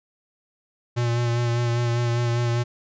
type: tone with vibrato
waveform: square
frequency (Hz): 119.1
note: A#2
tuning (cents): +38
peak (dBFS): -21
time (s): 0.96-2.64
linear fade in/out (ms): 20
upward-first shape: sine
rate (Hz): 5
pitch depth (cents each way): 24
effects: resampled to 16000 Hz